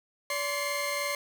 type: tone cluster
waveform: sawtooth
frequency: 574 / 1046 / 2115 Hz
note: D5 / C6 / C7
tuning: -40 / -1 / +18 cents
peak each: -29 / -33 / -29 dBFS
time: 0.3-1.15 s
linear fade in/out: 2 ms
effects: none